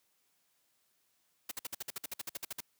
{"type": "noise bursts", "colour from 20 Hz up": "white", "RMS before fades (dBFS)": -39, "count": 15, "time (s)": [1.49, 2.606], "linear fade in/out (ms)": 5, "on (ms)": 24, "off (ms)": 54, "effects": ["white hiss -75 dBFS RMS until 2.79 s", "high-pass 80 Hz 12 dB/octave"]}